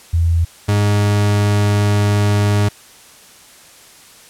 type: tone pair in turn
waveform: sine / 40% pulse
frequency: 83.7 / 102.94 Hz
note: E2 / G#2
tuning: +27 / -15 cents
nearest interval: major third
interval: 358 cents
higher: second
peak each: -11 dBFS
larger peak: neither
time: 0.13-0.45 / 0.68-2.69 s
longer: second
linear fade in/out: 10 ms
effects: white hiss -43 dBFS RMS until 4.29 s + low-pass 11000 Hz 12 dB/octave